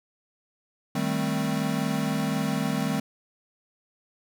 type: chord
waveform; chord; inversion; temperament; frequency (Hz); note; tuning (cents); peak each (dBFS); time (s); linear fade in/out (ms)
square; A half-diminished seventh; second; equal; 155.56 / 196 / 220 / 261.6; Eb3 / G3 / A3 / C4; 0 / 0 / 0 / 0; -31; 0.95-3; 5
effects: none